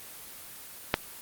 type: click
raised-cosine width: 0.3 ms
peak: -4 dBFS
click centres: 0.941 s
effects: white hiss -45 dBFS RMS until 1.21 s + Opus 24 kbps